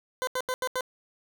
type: tone bursts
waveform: 20% pulse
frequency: 510 Hz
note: C5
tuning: 44 cents flat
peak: -22 dBFS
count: 5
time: 0.22-0.808 s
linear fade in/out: 0 ms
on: 52 ms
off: 82 ms
effects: none